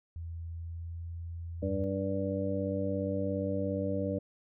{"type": "tone with pitch glide", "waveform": "sine", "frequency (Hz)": [83.3, 84.37], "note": ["E2", "E2"], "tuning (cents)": [19, 41], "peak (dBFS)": -37, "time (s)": [0.16, 1.84], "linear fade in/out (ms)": 0, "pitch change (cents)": 22, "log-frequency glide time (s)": [0.5, 1.05]}
{"type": "harmonic tone", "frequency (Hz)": 97.2, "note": "G2", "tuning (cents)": -14, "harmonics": [1, 2, 3, 5, 6], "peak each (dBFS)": [-36, -36, -36, -36, -36], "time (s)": [1.62, 4.19], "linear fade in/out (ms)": 10}
{"effects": []}